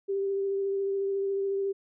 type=tone with vibrato; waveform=sine; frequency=393.4 Hz; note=G4; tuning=6 cents sharp; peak=-26 dBFS; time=0.08-1.73 s; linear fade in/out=20 ms; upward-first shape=triangle; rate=14 Hz; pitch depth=18 cents each way; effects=none